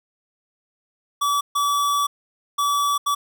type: tone bursts at uneven times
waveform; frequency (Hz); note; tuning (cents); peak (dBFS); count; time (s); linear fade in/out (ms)
square; 1148; D6; -40; -19; 4; 1.21-1.41 / 1.55-2.07 / 2.58-2.98 / 3.06-3.15; 10
effects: 9-bit